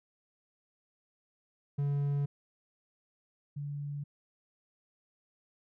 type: tone pair in turn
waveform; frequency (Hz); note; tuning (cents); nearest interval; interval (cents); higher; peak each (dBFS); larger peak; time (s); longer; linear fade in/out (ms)
triangle / sine; 142.4 / 144.05; C#3 / D3; +47 / -33; unison; 20; second; -26 / -35; first; 1.78-2.26 / 3.56-4.04; neither; 10
effects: none